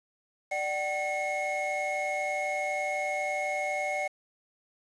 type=tone cluster; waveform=triangle; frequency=593 / 761 / 2171 Hz; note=D5 / F#5 / C#7; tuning=+17 / +48 / -37 cents; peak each=-31 dBFS; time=0.51-4.08 s; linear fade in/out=10 ms; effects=resampled to 22050 Hz + 8-bit